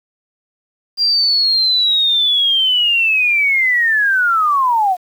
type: linear sweep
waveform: sine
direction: down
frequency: 4800 to 701 Hz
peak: -11 dBFS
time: 0.97-4.97 s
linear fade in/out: 50 ms
effects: 7-bit